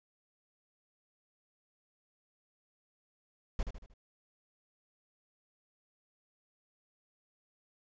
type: noise with echo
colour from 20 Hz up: brown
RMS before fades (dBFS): -31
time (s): 3.59-3.63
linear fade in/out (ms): 2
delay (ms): 77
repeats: 4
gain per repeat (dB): -7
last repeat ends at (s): 3.938
effects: resampled to 16000 Hz